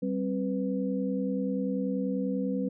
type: tone cluster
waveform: sine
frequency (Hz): 194.3 / 264.6 / 495.1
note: G3 / C4 / B4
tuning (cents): -15 / +20 / +4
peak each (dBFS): -30 / -31 / -34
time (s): 0.02-2.69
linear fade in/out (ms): 10
effects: none